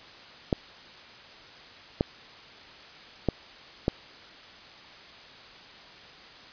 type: clicks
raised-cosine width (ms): 2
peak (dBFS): -9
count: 4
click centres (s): 0.528 / 2.009 / 3.287 / 3.881
effects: white hiss -48 dBFS RMS until 6.52 s + resampled to 11025 Hz